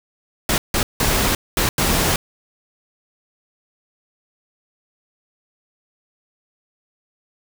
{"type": "noise bursts at uneven times", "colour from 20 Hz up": "pink", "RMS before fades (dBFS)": -18, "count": 5, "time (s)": [[0.49, 0.58], [0.74, 0.83], [1, 1.35], [1.57, 1.69], [1.78, 2.16]], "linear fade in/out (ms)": 2, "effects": []}